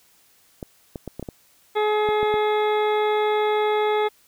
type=clicks; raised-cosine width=2 ms; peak=-18 dBFS; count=9; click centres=0.628 / 0.958 / 1.077 / 1.196 / 1.227 / 1.288 / 2.089 / 2.23 / 2.341 s
type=harmonic tone; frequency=423.6 Hz; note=G#4; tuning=34 cents sharp; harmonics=1 / 2 / 3 / 4 / 5 / 6 / 8 / 9; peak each=-20 / -24 / -31 / -37 / -32 / -43 / -36 / -43 dBFS; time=1.75-4.09 s; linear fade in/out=20 ms
effects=white hiss -58 dBFS RMS until 4.27 s